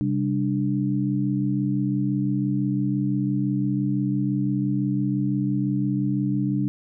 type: tone cluster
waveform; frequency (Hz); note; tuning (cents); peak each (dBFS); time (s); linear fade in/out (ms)
sine; 132.9 / 198.8 / 295.1; C3 / G3 / D4; +27 / +25 / +8; -25; 0.01-6.68; 0
effects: none